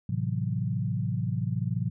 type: chord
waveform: sine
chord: F# half-diminished seventh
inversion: first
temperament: equal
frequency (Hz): 110 / 130.81 / 164.81 / 185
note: A2 / C3 / E3 / F#3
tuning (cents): 0 / 0 / 0 / 0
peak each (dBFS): -30 / -31 / -33 / -34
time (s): 0.09-1.9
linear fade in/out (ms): 5
effects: none